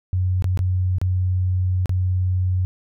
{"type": "tone with dropouts", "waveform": "sine", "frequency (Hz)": 91.9, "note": "F#2", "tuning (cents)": -11, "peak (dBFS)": -17, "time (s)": [0.13, 2.65], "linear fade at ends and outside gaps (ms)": 0, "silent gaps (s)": [[0.423, 0.443], [0.574, 0.591], [0.984, 1.015], [1.858, 1.894]], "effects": []}